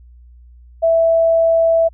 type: tone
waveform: sine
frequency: 659.3 Hz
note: E5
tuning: in tune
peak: -10 dBFS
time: 0.82-1.89 s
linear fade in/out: 20 ms
effects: added 60 Hz sine -40 dBFS peak until 1.93 s